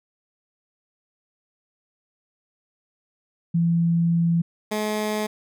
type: tone pair in turn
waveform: sine / 15% pulse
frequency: 168.6 / 213 Hz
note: E3 / G#3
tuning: +39 / +44 cents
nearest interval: major third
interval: 405 cents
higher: second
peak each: -17 dBFS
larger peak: neither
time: 3.54-4.42 / 4.71-5.27 s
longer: first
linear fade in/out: 10 ms
effects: none